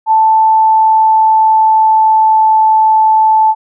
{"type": "tone with pitch glide", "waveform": "sine", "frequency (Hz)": [880, 874.4], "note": ["A5", "A5"], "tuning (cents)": [0, -11], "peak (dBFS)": -5, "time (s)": [0.06, 3.55], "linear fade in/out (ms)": 50, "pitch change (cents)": -11, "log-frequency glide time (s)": [0.43, 2.75], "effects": []}